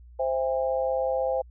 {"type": "chord", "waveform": "sine", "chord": "C augmented", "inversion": "none", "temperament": "equal with one note detuned", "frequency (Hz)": [523.3, 659.3, 809.3], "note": ["C5", "E5", "G#5"], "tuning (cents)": [0, 0, -45], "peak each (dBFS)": [-25, -30, -31], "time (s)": [0.19, 1.42], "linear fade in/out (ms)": 10, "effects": ["added 60 Hz sine -46 dBFS peak until 1.5 s"]}